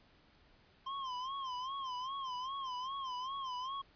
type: tone with vibrato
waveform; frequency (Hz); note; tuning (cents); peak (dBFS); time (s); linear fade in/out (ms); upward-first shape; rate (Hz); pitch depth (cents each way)
square; 1046.5; C6; 0; -39; 0.86-3.82; 10; sine; 2.5; 100
effects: pink hiss -66 dBFS RMS until 3.95 s + resampled to 11025 Hz